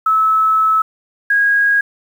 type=tone pair in turn; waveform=sine; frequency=1300 / 1641.8 Hz; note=E6 / G#6; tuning=-24 / -20 cents; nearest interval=major third; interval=404 cents; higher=second; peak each=-10 dBFS; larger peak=neither; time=0.06-0.82 / 1.3-1.81 s; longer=first; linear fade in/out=5 ms; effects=7-bit